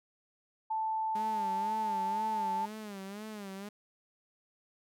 sine tone, 880 Hz, A5, in tune, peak -30 dBFS, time 0.7-2.66 s, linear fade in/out 10 ms
sawtooth tone with vibrato, 204.5 Hz, G#3, 26 cents flat, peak -37 dBFS, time 1.15-3.69 s, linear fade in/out 5 ms, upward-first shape sine, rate 2 Hz, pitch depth 110 cents each way
effects none

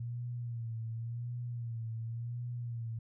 sine tone with vibrato, 117.1 Hz, A#2, 8 cents sharp, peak -36 dBFS, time 0-2.99 s, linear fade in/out 5 ms, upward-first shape sine, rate 0.91 Hz, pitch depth 62 cents each way, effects none

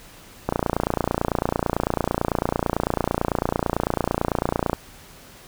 click train, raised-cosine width 1 ms, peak -6 dBFS, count 124, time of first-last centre 0.49-4.731 s, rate 29 Hz, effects pink hiss -46 dBFS RMS until 5.47 s

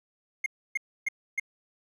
triangle tone bursts, 2133 Hz, C7, 33 cents sharp, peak -23 dBFS, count 4, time 0.44-1.398 s, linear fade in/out 5 ms, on 22 ms, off 290 ms, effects none

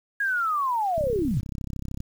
sine linear sweep, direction down, 1661.2 to 83.3 Hz, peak -22 dBFS, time 0.2-1.41 s, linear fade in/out 5 ms
click train, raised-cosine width 5 ms, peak -21 dBFS, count 35, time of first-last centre 0.98-2.004 s, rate 33.2 Hz
effects 8-bit

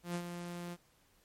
sawtooth tone with ADSR envelope, 174.2 Hz, F3, 4 cents flat, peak -30 dBFS, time 0.03-0.77 s, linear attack 120 ms, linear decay 68 ms, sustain -7 dB, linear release 44 ms, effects pink hiss -69 dBFS RMS until 1.24 s + MP3 64 kbps

